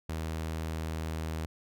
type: tone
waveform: sawtooth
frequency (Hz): 79.9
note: D#2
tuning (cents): +47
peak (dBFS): -29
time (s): 0.09-1.46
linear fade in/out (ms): 5
effects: none